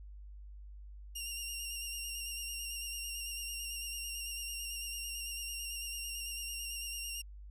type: tone with vibrato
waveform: 15% pulse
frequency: 2794 Hz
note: F7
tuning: in tune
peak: -32 dBFS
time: 1.15-7.22 s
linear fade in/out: 10 ms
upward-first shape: square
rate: 9 Hz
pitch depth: 23 cents each way
effects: added 50 Hz sine -47 dBFS peak until 7.5 s